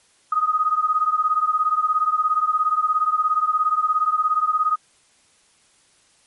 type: beating tone pair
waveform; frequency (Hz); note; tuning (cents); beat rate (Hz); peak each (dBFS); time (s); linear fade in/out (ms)
sine; 1244.5 / 1261.5; D#6 / D#6; 0 / +23; 17; -19 / -21; 0.32-4.76; 5
effects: white hiss -58 dBFS RMS until 6.26 s + MP3 48 kbps